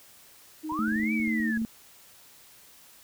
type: tone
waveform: sine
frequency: 311.1 Hz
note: D#4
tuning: in tune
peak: -32 dBFS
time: 0.63-1.52 s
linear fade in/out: 20 ms
type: linear two-way sweep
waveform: sine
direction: up then down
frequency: 890 to 2341 to 1644 Hz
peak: -30 dBFS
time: 0.69-1.58 s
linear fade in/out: 10 ms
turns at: 1.13 s
type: clicks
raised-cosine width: 3 ms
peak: -32 dBFS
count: 11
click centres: 0.722 / 0.881 / 0.921 / 0.96 / 0.998 / 1.033 / 1.201 / 1.277 / 1.402 / 1.574 / 1.618 s
type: tone with pitch glide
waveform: sine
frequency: 220 to 224.5 Hz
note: A3 to A3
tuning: 0 to +35 cents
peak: -26 dBFS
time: 0.79-1.65 s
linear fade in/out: 0 ms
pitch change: +35 cents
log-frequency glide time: 1.11-1.2 s
effects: white hiss -54 dBFS RMS until 3.03 s

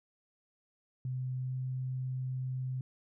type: tone with pitch glide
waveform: sine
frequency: 128.3 to 129.12 Hz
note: C3 to C3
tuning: -34 to -23 cents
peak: -33 dBFS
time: 1.05-2.81 s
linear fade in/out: 2 ms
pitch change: +11 cents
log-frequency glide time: 1.34-1.55 s
effects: none

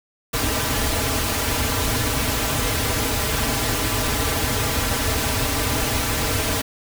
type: noise with comb filter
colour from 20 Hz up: pink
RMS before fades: -22 dBFS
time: 0.33-6.62 s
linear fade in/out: 10 ms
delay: 5.5 ms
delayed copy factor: -0.95
effects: none

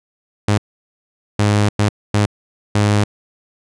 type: tone bursts at uneven times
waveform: sawtooth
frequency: 103.83 Hz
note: G#2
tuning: in tune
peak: -8 dBFS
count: 5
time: 0.48-0.58 / 1.39-1.69 / 1.79-1.89 / 2.14-2.26 / 2.75-3.04 s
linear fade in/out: 5 ms
effects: resampled to 22050 Hz

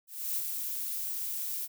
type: noise with ADSR envelope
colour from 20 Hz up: violet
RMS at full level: -31 dBFS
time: 0.07-1.68 s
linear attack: 300 ms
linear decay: 34 ms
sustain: -4 dB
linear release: 38 ms
effects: none

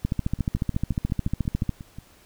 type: two click trains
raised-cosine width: 5 ms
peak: -24 / -11 dBFS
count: 10 / 24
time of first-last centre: 0.39-1.986 / 0.05-1.693 s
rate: 5.64 / 14 Hz
effects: pink hiss -55 dBFS RMS until 2.25 s

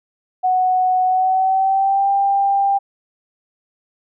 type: tone with pitch glide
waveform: sine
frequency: 740 to 793.1 Hz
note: F#5 to G5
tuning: 0 to +20 cents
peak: -13 dBFS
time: 0.43-2.79 s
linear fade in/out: 20 ms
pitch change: +120 cents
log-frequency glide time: 1.05-2.1 s
effects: none

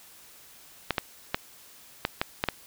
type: clicks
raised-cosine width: 0.3 ms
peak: -8 dBFS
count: 7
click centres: 0.907 / 0.982 / 1.345 / 2.051 / 2.215 / 2.439 / 2.487 s
effects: white hiss -52 dBFS RMS until 2.66 s

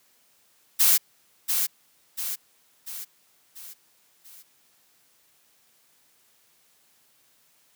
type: noise with echo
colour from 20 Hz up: blue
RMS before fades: -18 dBFS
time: 0.79-0.98 s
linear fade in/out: 20 ms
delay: 690 ms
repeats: 5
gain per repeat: -6 dB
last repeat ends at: 4.43 s
effects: white hiss -63 dBFS RMS until 7.75 s + high-pass 100 Hz 12 dB/octave

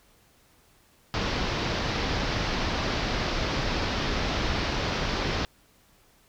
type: low-pass noise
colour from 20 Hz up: pink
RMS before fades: -28 dBFS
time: 1.14-5.45 s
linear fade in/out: 0 ms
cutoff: 5500 Hz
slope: 48 dB/octave
effects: pink hiss -61 dBFS RMS until 6.28 s

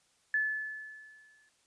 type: tone with exponential decay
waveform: sine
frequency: 1731 Hz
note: A6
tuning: 29 cents flat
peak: -25 dBFS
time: 0.34-1.49 s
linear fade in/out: 2 ms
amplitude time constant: 250 ms
effects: white hiss -70 dBFS RMS until 1.66 s + resampled to 22050 Hz

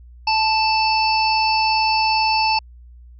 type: harmonic tone with a mistuned harmonic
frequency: 880 Hz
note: A5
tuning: in tune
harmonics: 1 / 3 / 5 / 6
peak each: -17 / -22 / -24 / -25 dBFS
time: 0.27-2.59 s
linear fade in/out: 5 ms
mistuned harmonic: 5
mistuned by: +38 cents
effects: added 60 Hz sine -40 dBFS peak until 3.19 s

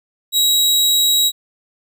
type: tone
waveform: sawtooth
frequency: 3847 Hz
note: B7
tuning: 46 cents flat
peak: -9 dBFS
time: 0.32-1.32 s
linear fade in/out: 50 ms
effects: none

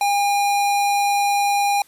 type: tone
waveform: square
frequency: 809 Hz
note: G#5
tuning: 46 cents flat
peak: -17 dBFS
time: 0.01-1.82 s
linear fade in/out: 2 ms
effects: white hiss -53 dBFS RMS until 1.87 s + resampled to 32000 Hz

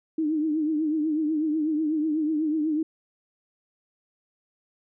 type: tone with vibrato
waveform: sine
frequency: 308.9 Hz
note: D#4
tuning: 12 cents flat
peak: -22 dBFS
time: 0.18-2.83 s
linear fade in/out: 5 ms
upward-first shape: triangle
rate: 8.1 Hz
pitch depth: 90 cents each way
effects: none

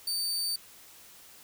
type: tone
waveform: sawtooth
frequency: 4589 Hz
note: D8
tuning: 41 cents flat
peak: -26 dBFS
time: 0.07-0.56 s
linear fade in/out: 5 ms
effects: white hiss -53 dBFS RMS until 1.43 s

